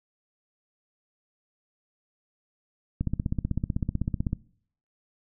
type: click train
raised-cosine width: 5 ms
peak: -14 dBFS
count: 22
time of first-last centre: 3.01-4.331 s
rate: 15.9 Hz
effects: noise-tail reverb RT60 0.6 s tail -22 dB re dry